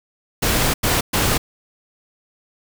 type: noise bursts at uneven times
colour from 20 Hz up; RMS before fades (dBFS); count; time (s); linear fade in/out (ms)
pink; -18; 3; 0.42-0.74 / 0.83-1.01 / 1.13-1.38; 10
effects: none